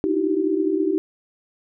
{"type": "tone cluster", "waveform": "sine", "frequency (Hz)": [301.8, 316, 346, 385.4], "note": ["D4", "D#4", "F4", "G4"], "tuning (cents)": [47, 27, -16, -29], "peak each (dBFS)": [-28, -22, -27, -22], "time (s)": [0.04, 0.98], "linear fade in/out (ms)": 0, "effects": []}